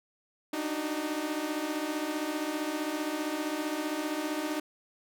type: tone cluster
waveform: sawtooth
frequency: 294.6 / 309.9 / 377.5 Hz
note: D4 / D#4 / F#4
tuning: +6 / -7 / +35 cents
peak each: -32 / -29 / -36 dBFS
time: 0.53-4.6 s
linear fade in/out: 5 ms
effects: none